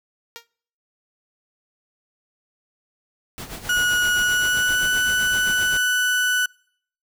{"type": "tone with exponential decay", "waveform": "5% pulse", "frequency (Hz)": 466.2, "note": "A#4", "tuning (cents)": 0, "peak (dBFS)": -20, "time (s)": [0.36, 0.47], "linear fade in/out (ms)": 0, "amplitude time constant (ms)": 22}
{"type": "noise with tremolo", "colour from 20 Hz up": "pink", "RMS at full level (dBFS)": -33, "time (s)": [3.38, 5.77], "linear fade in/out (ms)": 0, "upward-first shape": "sine", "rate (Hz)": 7.7, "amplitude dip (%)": 65}
{"type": "tone with pitch glide", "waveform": "35% pulse", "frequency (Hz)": [1457, 1489.3], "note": ["F#6", "F#6"], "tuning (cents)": [-27, 11], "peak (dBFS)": -16, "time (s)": [3.69, 6.46], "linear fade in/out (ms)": 5, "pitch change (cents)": 38, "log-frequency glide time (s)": [4.14, 4.89]}
{"effects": ["noise-tail reverb RT60 0.6 s tail -26 dB re dry"]}